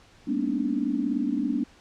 sine tone cluster, 200.8 / 230.9 / 248.7 / 287.5 / 311 Hz, G3 / A#3 / B3 / D4 / D#4, +42 / -16 / +12 / -37 / -1 cents, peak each -33 / -31 / -29 / -27 / -36 dBFS, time 0.27-1.64 s, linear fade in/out 10 ms, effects pink hiss -55 dBFS RMS until 1.8 s + low-pass 6000 Hz 12 dB/octave

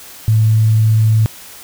sine tone, 109.9 Hz, A2, 2 cents flat, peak -8 dBFS, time 0.28-1.26 s, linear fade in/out 0 ms, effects white hiss -36 dBFS RMS until 1.63 s

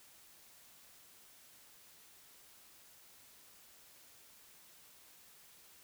silence, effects white hiss -61 dBFS RMS until 5.83 s

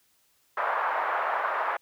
white band-pass noise, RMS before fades -28 dBFS, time 0.57-1.77 s, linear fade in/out 5 ms, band 630 to 1400 Hz, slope 24 dB/octave, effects white hiss -67 dBFS RMS until 1.81 s

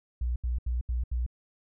sine tone bursts, 60.6 Hz, B1, 32 cents flat, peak -26 dBFS, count 5, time 0.21-1.264 s, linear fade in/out 5 ms, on 150 ms, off 76 ms, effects none

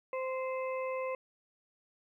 harmonic tone, 520 Hz, C5, 11 cents flat, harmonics 1 / 2 / 4 / 5, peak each -34 / -40 / -46 / -48 dBFS, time 0.13-1.15 s, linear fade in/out 2 ms, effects 12-bit

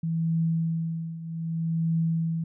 sine tone with tremolo, 164 Hz, E3, 9 cents flat, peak -21 dBFS, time 0.03-2.44 s, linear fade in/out 5 ms, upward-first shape triangle, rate 0.64 Hz, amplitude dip 80%, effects none

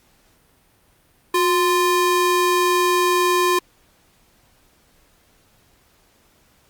square ring-modulated tone, 700 Hz, F5, 4 cents sharp, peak -13 dBFS, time 1.34-3.59 s, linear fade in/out 5 ms, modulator 339 Hz, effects pink hiss -58 dBFS RMS until 6.69 s + Opus 48 kbps

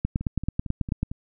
two click trains, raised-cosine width 5 ms, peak -11 / -20 dBFS, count 10 / 5, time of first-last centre 0.05-1.03 / 0.21-1.115 s, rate 9.18 / 4.42 Hz, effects none

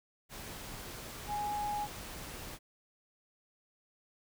sine tone in noise, 830.6 Hz, G#5, in tune, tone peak -33 dBFS, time 1.27-1.88 s, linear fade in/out 50 ms, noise pink, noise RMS -45 dBFS, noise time 0.29-2.59 s, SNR +9 dB, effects none

